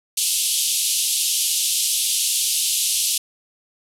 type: band-pass noise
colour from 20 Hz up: white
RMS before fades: -21 dBFS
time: 0.17-3.18 s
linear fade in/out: 5 ms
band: 2800 to 12000 Hz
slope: 48 dB/octave
effects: none